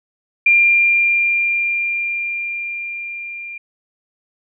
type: tone with level ramp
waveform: sine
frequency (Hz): 2391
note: D7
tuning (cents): +30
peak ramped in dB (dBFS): -8 to -28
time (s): 0.46-3.58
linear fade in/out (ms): 5
effects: none